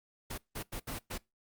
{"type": "noise bursts at uneven times", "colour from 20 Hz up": "pink", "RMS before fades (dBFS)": -39, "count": 5, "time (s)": [[0.3, 0.38], [0.55, 0.63], [0.72, 0.8], [0.87, 0.99], [1.1, 1.18]], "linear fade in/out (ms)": 10, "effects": ["noise-tail reverb RT60 0.2 s tail -22 dB re dry", "Opus 48 kbps"]}